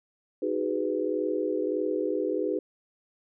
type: chord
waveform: sine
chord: G# minor seventh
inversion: second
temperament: just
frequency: 311.5 / 373.8 / 415.3 / 498.4 Hz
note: D#4 / F#4 / G#4 / B4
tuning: +2 / +18 / 0 / +16 cents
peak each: -31 dBFS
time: 0.42-2.59 s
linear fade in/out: 5 ms
effects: none